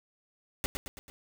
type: noise with echo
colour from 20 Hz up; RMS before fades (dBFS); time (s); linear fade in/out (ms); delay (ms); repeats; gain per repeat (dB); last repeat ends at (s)
pink; -31; 0.64-0.66; 0; 110; 4; -5; 1.1
effects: none